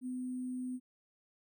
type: tone with sample-and-hold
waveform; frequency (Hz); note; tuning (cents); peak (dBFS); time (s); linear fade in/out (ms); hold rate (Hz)
sine; 252.8; B3; +41; -36; 0.01-0.8; 50; 8820
effects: none